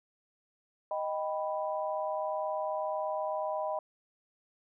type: chord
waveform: sine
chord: Eb augmented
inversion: none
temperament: equal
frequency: 622.3 / 784 / 987.8 Hz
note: Eb5 / G5 / B5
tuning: 0 / 0 / 0 cents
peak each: -33 / -37 / -37 dBFS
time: 0.91-3.79 s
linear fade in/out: 2 ms
effects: none